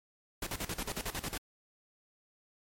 pink noise with tremolo, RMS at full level -36 dBFS, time 0.42-1.38 s, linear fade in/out 5 ms, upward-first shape square, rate 11 Hz, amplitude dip 80%, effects MP3 64 kbps

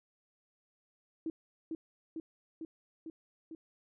sine tone with echo, 322.9 Hz, E4, 36 cents flat, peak -33 dBFS, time 1.26-1.3 s, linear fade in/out 2 ms, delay 450 ms, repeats 5, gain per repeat -2 dB, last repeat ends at 3.55 s, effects none

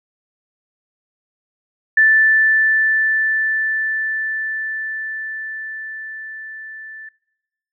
sine tone with level ramp, 1760 Hz, A6, in tune, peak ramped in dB -8 to -32 dBFS, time 1.97-7.09 s, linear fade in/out 5 ms, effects noise-tail reverb RT60 1.0 s tail -24 dB re dry

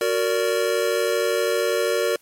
square chord, Gb augmented, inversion none, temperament just, 370 / 462.5 / 578.1 Hz, Gb4 / Bb4 / D5, 0 / -14 / -27 cents, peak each -26 / -23 / -25 dBFS, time 0.01-2.16 s, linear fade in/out 2 ms, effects white hiss -58 dBFS RMS until 2.21 s + MP3 64 kbps

